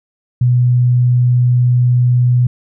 sine tone, 123.47 Hz, B2, in tune, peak -8 dBFS, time 0.41-2.47 s, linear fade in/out 5 ms, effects none

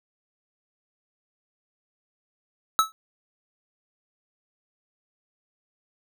square tone with exponential decay, 1300 Hz, E6, 24 cents flat, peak -13 dBFS, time 2.79-2.92 s, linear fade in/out 0 ms, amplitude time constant 27 ms, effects none

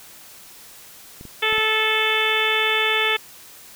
clicks, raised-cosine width 3 ms, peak -26 dBFS, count 4, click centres 1.211 / 1.253 / 1.526 / 1.582 s
harmonic tone, 436.8 Hz, A4, 13 cents flat, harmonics 1 / 2 / 3 / 4 / 5 / 6 / 7 / 8, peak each -26 / -29 / -27 / -25 / -24 / -25 / -27 / -25 dBFS, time 1.42-3.17 s, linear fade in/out 10 ms
effects white hiss -44 dBFS RMS until 3.75 s

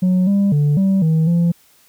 sine tone with pitch steps, 183.5 / 199.4 / 146.5 / 193 / 159.8 / 170.8 Hz, F#3 / G3 / D3 / G3 / D#3 / F3, -14 / +30 / -4 / -27 / +47 / -38 cents, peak -9 dBFS, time 0.02-1.52 s, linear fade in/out 10 ms, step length 250 ms, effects tanh soft clip ceiling -11 dBFS + white hiss -53 dBFS RMS until 1.88 s

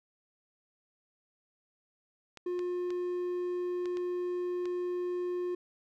clicks, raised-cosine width 0.2 ms, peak -29 dBFS, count 6, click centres 2.373 / 2.592 / 2.905 / 3.857 / 3.971 / 4.656 s
triangle tone, 356.8 Hz, F4, 37 cents sharp, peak -29 dBFS, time 2.46-5.55 s, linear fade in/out 5 ms
effects none

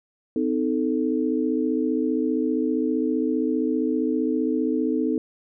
sine chord, A diminished, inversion first, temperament equal with one note detuned, 255.9 / 311.1 / 440 Hz, C4 / Eb4 / A4, -38 / 0 / 0 cents, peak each -24 / -24 / -27 dBFS, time 0.36-5.18 s, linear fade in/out 2 ms, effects none

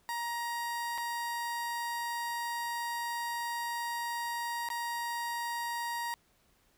30% pulse tone with dropouts, 943 Hz, A#5, 20 cents sharp, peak -31 dBFS, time 0.09-6.14 s, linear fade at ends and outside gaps 0 ms, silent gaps 0.978-0.982 / 4.688-4.702 s, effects pink hiss -69 dBFS RMS until 6.77 s

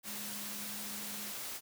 sine tone in noise, 207.7 Hz, G#3, in tune, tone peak -49 dBFS, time 0.04-1.34 s, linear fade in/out 50 ms, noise white, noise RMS -42 dBFS, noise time 0.03-1.61 s, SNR -10 dB, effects high-pass 100 Hz 12 dB/octave

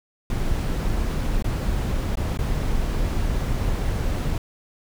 brown noise with dropouts, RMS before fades -23 dBFS, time 0.3-4.38 s, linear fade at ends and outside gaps 2 ms, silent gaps 1.425-1.443 / 2.155-2.171 / 2.374-2.389 s, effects none

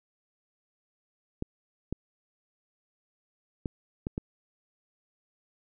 clicks, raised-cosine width 3 ms, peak -18 dBFS, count 5, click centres 1.424 / 1.926 / 3.658 / 4.069 / 4.179 s, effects none

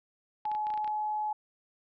sine tone, 850 Hz, G#5, 40 cents sharp, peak -29 dBFS, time 0.45-1.33 s, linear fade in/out 5 ms
clicks, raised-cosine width 0.3 ms, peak -30 dBFS, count 9, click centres 0.454 / 0.516 / 0.55 / 0.669 / 0.703 / 0.739 / 0.776 / 0.845 / 0.877 s
effects none

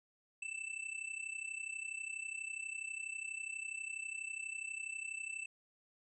square tone with amplitude modulation, 2653 Hz, E7, 10 cents sharp, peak -38 dBFS, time 0.42-5.46 s, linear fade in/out 5 ms, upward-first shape sine, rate 32.2 Hz, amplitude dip 80%, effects resampled to 24000 Hz

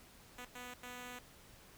5% pulse tone bursts at uneven times, 247.2 Hz, B3, 2 cents sharp, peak -35 dBFS, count 3, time 0.38-0.45 / 0.55-0.74 / 0.83-1.19 s, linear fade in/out 5 ms, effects pink hiss -60 dBFS RMS until 1.77 s

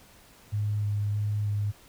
sine tone with vibrato, 103.83 Hz, G#2, in tune, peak -25 dBFS, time 0.52-1.72 s, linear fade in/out 20 ms, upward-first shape square, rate 1.6 Hz, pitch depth 10 cents each way, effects pink hiss -55 dBFS RMS until 1.88 s

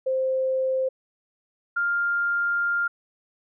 sine tone pair in turn, 523.3 / 1400.2 Hz, C5 / F6, 0 / +4 cents, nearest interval octave + perfect fourth, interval 1704 cents, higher second, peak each -21 / -21 dBFS, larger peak neither, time 0.06-0.89 / 1.76-2.88 s, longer second, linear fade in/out 10 ms, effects none

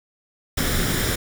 pink noise with comb filter, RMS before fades -22 dBFS, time 0.57-1.16 s, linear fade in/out 10 ms, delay 0.56 ms, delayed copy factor +0.5, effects none

